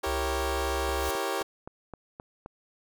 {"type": "chord", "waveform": "20% pulse", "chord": "E diminished seventh", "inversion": "none", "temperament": "equal with one note detuned", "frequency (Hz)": [329.6, 392, 466.2, 551.2], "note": ["E4", "G4", "Bb4", "Db5"], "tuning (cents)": [0, 0, 0, -10], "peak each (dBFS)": [-32, -27, -30, -29], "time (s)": [0.03, 1.43], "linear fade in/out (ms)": 10}
{"type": "tone with vibrato", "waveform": "sine", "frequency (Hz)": 65.41, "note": "C2", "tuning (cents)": 0, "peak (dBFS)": -32, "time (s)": [0.06, 1.1], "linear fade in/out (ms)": 10, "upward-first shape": "square", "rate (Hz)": 12, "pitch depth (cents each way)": 9}
{"type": "noise with exponential growth", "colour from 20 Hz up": "white", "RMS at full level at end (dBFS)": -35, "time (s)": [0.74, 1.11], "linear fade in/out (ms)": 1, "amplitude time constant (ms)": 79}
{"type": "click train", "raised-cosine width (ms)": 1, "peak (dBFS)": -26, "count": 7, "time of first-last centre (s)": [0.89, 2.461], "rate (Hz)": 3.82}
{"effects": []}